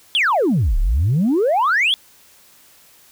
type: exponential two-way sweep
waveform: sine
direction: down then up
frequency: 3512 to 32.87 to 3512 Hz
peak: -12 dBFS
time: 0.15-1.94 s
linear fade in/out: 0 ms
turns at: 0.78 s
effects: tanh soft clip ceiling -11 dBFS + white hiss -50 dBFS RMS until 3.11 s